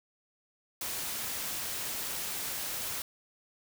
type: noise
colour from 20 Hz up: white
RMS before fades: -36 dBFS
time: 0.81-3.02 s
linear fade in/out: 2 ms
effects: none